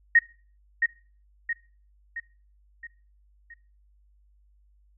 sine tone with echo, 1864.7 Hz, A#6, in tune, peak -13 dBFS, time 0.15-0.19 s, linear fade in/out 5 ms, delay 670 ms, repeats 5, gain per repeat -6 dB, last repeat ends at 3.54 s, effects noise-tail reverb RT60 0.4 s tail -21 dB re dry + added 50 Hz sine -58 dBFS peak until 4.97 s

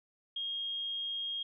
sine tone, 3248 Hz, G#7, 39 cents flat, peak -34 dBFS, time 0.36-1.43 s, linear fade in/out 5 ms, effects none

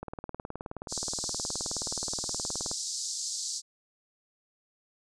click train, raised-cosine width 1 ms, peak -23 dBFS, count 52, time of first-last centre 0.03-2.714 s, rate 19 Hz
white band-pass noise, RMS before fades -35 dBFS, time 0.88-3.62 s, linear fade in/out 50 ms, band 4300 to 8000 Hz, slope 48 dB/octave
effects none

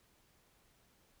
silence, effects pink hiss -70 dBFS RMS until 1.2 s

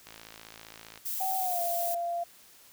click train, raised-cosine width 0.2 ms, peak -28 dBFS, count 51, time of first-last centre 0.07-0.976 s, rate 55.2 Hz
violet noise, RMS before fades -34 dBFS, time 1.05-1.95 s, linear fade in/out 10 ms
sine tone with pitch glide, 760 to 688.9 Hz, F#5 to F5, +46 to -24 cents, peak -29 dBFS, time 1.2-2.24 s, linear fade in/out 10 ms, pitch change -170 cents, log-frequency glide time 1.37-1.62 s
effects white hiss -56 dBFS RMS until 2.72 s

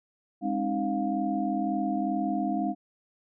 sine tone cluster, 204.7 / 268 / 310.1 / 705 Hz, G#3 / C4 / D#4 / F5, -25 / +42 / -6 / +16 cents, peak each -31 dBFS, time 0.41-2.75 s, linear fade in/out 50 ms, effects none

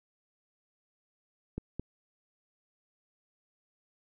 clicks, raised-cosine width 3 ms, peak -22 dBFS, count 2, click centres 1.58 / 1.796 s, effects none

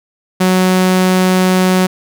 sawtooth tone, 185 Hz, F#3, in tune, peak -5 dBFS, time 0.4-1.87 s, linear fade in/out 10 ms, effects none

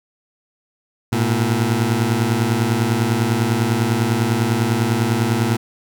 20% pulse beating tone pair, 110 / 120 Hz, A2 / B2, 0 / -49 cents, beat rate 10 Hz, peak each -14 dBFS, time 1.12-5.57 s, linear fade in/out 10 ms, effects none

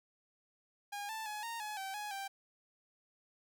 sawtooth tone with pitch steps, 815 / 882 / 844 / 925 / 846 / 773 / 836 / 785 Hz, G#5 / A5 / G#5 / A#5 / G#5 / G5 / G#5 / G5, -33 / +4 / +28 / -14 / +32 / -24 / +11 / +2 cents, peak -36 dBFS, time 0.92-2.28 s, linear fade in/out 10 ms, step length 170 ms, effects none

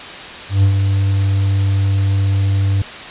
triangle tone with ADSR envelope, 98.1 Hz, G2, 2 cents sharp, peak -5 dBFS, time 0.49-2.82 s, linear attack 140 ms, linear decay 90 ms, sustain -5 dB, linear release 4 ms, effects white hiss -30 dBFS RMS until 3.1 s + resampled to 8000 Hz

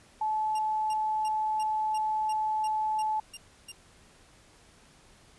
sine tone, 864 Hz, A5, 32 cents flat, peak -26 dBFS, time 0.21-3.2 s, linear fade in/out 5 ms
15% pulse tone bursts, 2794 Hz, F7, in tune, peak -33 dBFS, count 10, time 0.55-3.72 s, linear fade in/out 5 ms, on 38 ms, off 310 ms
effects pink hiss -58 dBFS RMS until 5.38 s + resampled to 24000 Hz

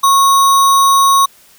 sine tone with sample-and-hold, 1100 Hz, C#6, 14 cents flat, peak -6 dBFS, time 0.03-1.26 s, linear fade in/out 10 ms, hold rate 4900 Hz, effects white hiss -46 dBFS RMS until 1.58 s

